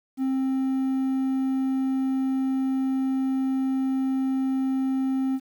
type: tone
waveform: triangle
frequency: 264.4 Hz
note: C4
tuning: 18 cents sharp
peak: -20 dBFS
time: 0.17-5.4 s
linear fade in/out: 50 ms
effects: 9-bit